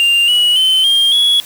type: tone with pitch steps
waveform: triangle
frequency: 2794 / 2926 / 3065 / 3209 / 3361 Hz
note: F7 / F#7 / G7 / G7 / G#7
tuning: 0 / -20 / -40 / +40 / +20 cents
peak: -7 dBFS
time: 0-1.4 s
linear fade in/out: 0 ms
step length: 280 ms
effects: white hiss -34 dBFS RMS until 1.45 s